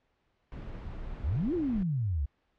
brown noise, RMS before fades -40 dBFS, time 0.52-1.83 s, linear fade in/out 0 ms
sine exponential two-way sweep, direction up then down, 58 to 370 to 64.2 Hz, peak -27 dBFS, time 1.23-2.26 s, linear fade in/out 10 ms, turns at 1.54 s
effects pink hiss -74 dBFS RMS until 2.58 s + low-pass 3000 Hz 12 dB/octave

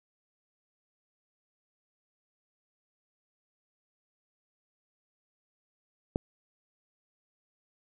click, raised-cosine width 2 ms, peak -14 dBFS, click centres 6.159 s, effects none

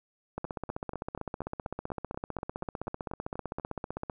two click trains, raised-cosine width 1 ms, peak -20 / -24 dBFS, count 59 / 14, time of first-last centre 0.38-4.098 / 0.45-3.598 s, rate 15.6 / 4.13 Hz, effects none

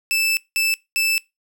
sawtooth tone bursts at uneven times, 2637 Hz, E7, in tune, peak -14 dBFS, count 3, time 0.11-0.37 / 0.56-0.74 / 0.96-1.18 s, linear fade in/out 0 ms, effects noise-tail reverb RT60 0.2 s tail -22 dB re dry

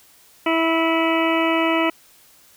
harmonic tone with a mistuned harmonic, 327.4 Hz, E4, 12 cents flat, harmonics 1 / 2 / 3 / 4 / 6 / 7 / 8 / 9, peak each -20 / -23 / -25 / -26 / -28 / -28 / -29 / -30 dBFS, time 0.46-1.9 s, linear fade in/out 5 ms, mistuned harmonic 8, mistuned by -30 cents, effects white hiss -52 dBFS RMS until 2.56 s

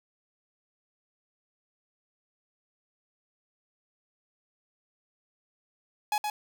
45% pulse tone with echo, 841 Hz, G#5, 22 cents sharp, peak -25 dBFS, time 6.12-6.18 s, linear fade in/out 2 ms, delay 120 ms, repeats 1, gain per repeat -4 dB, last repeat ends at 6.3 s, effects 9-bit

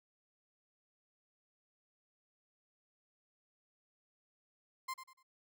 35% pulse tone with echo, 1046.5 Hz, C6, in tune, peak -36 dBFS, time 4.88-4.94 s, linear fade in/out 10 ms, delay 97 ms, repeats 3, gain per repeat -10 dB, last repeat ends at 5.231 s, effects none

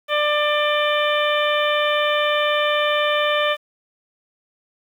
harmonic tone with a mistuned harmonic, 594 Hz, D5, 20 cents sharp, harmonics 1 / 2 / 3 / 4 / 5 / 6, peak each -20 / -23 / -25 / -26 / -27 / -28 dBFS, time 0.08-3.57 s, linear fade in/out 50 ms, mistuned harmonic 5, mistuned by +28 cents, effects 8-bit

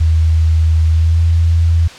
sine tone with pitch glide, 80.3 to 82.99 Hz, E2 to E2, -45 to +12 cents, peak -8 dBFS, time 0-1.88 s, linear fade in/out 10 ms, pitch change +57 cents, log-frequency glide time 0.93-1.21 s, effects white hiss -34 dBFS RMS until 1.98 s + low-pass 5000 Hz 12 dB/octave

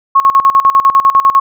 sine tone with tremolo, 1094 Hz, C#6, 23 cents flat, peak -3 dBFS, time 0.15-1.4 s, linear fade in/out 10 ms, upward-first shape square, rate 10 Hz, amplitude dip 80%, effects none

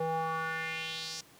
square tone with band-pass filter sweep, 161.7 Hz, E3, 33 cents flat, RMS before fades -35 dBFS, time 0-1.21 s, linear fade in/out 5 ms, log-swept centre 600 to 5800 Hz, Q 2.9, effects pink hiss -58 dBFS RMS until 1.39 s + high-pass 100 Hz 12 dB/octave

